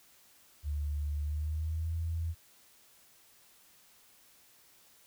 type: tone with pitch glide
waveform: sine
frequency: 73.42 to 82.41 Hz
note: D2 to E2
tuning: 0 to 0 cents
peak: -31 dBFS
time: 0.63-2.35 s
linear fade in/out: 50 ms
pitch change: +200 cents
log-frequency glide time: 1.19-1.94 s
effects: white hiss -62 dBFS RMS until 5.06 s